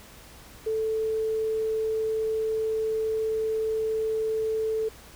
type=tone; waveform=sine; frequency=440 Hz; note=A4; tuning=in tune; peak=-24 dBFS; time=0.66-4.89 s; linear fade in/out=10 ms; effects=added 60 Hz sine -54 dBFS peak until 5.15 s + pink hiss -49 dBFS RMS until 5.15 s